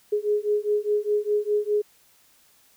sine beating tone pair, 415.2 / 420.1 Hz, G#4 / G#4, 0 / +20 cents, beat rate 4.9 Hz, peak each -24 dBFS, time 0.12-1.82 s, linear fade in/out 10 ms, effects white hiss -59 dBFS RMS until 2.76 s

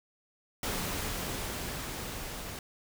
pink noise with level ramp, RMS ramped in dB -33 to -41 dBFS, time 0.63-2.59 s, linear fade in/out 2 ms, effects none

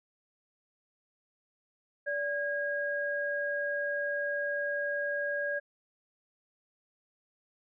sine tone pair together, 578 / 1634.8 Hz, D5 / G#6, -28 / -28 cents, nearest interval octave + tritone, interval 1800 cents, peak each -33 / -32 dBFS, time 2.06-5.6 s, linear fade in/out 20 ms, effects none

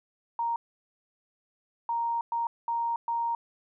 sine tone bursts at uneven times, 932.3 Hz, A#5, in tune, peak -26 dBFS, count 5, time 0.39-0.56 / 1.89-2.21 / 2.32-2.47 / 2.68-2.96 / 3.08-3.35 s, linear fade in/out 2 ms, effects none

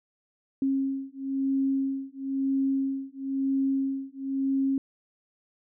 sine beating tone pair, 270 / 271 Hz, C#4 / C#4, -45 / -39 cents, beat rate 1 Hz, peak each -28 dBFS, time 0.62-4.78 s, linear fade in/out 2 ms, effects none

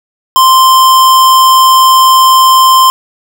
square tone, 1044 Hz, C6, 4 cents flat, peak -3 dBFS, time 0.36-2.9 s, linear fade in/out 0 ms, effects 7-bit

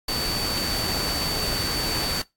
sine tone in noise, 4553 Hz, C#8, 45 cents sharp, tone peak -27 dBFS, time 0.08-2.22 s, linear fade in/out 5 ms, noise pink, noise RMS -28 dBFS, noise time 0.08-2.22 s, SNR -2 dB, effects noise-tail reverb RT60 0.2 s tail -22 dB re dry + AAC 64 kbps

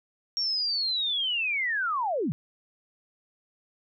sine linear sweep, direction down, 5588 to 121 Hz, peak -25 dBFS, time 0.37-2.32 s, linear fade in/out 0 ms, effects none

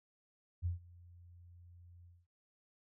sine tone with ADSR envelope, 87.31 Hz, F2, in tune, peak -31 dBFS, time 0.62-2.27 s, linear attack 38 ms, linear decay 130 ms, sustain -24 dB, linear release 220 ms, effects none

